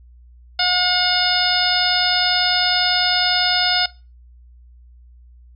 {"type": "harmonic tone", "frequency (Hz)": 722, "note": "F#5", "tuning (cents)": -43, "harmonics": [1, 2, 3, 4, 5, 6, 7], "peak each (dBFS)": [-23, -23, -26, -25, -23, -23, -21], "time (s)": [0.59, 3.86], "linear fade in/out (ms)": 5, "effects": ["noise-tail reverb RT60 0.3 s tail -21 dB re dry", "added 60 Hz sine -43 dBFS peak until 5.55 s"]}